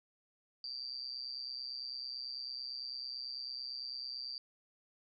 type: tone with amplitude modulation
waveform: sine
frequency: 4697 Hz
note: D8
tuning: 1 cent flat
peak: -36 dBFS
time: 0.64-4.38 s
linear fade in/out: 2 ms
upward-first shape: sine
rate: 129 Hz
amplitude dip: 95%
effects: none